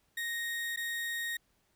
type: tone with dropouts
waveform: 35% pulse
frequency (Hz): 1864.7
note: A#6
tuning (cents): 0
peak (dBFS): -32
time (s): 0.17-1.37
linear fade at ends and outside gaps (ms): 5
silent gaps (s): 0.762-0.772
effects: pink hiss -73 dBFS RMS until 1.75 s